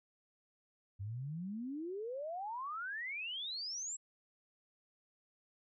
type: exponential sweep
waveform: sine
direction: up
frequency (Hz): 94.1 to 7800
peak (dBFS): -39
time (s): 0.99-3.97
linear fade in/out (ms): 20
effects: none